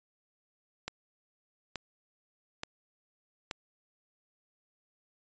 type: click train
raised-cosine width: 0.2 ms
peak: -18 dBFS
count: 4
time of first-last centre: 0.88-3.512 s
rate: 1.14 Hz
effects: resampled to 16000 Hz